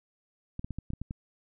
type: clicks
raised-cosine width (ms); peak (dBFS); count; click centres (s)
5; -23; 8; 0.594 / 0.645 / 0.707 / 0.786 / 0.904 / 0.935 / 1.016 / 1.109
effects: none